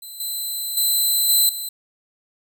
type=tone with level steps; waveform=5% pulse; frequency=4035 Hz; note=B7; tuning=36 cents sharp; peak=-28 / -18 / -10 / -7 / -20 dBFS; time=0.02-1.69 s; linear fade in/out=5 ms; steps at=0.2 / 0.77 / 1.29 / 1.49 s; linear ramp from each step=2 ms; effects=none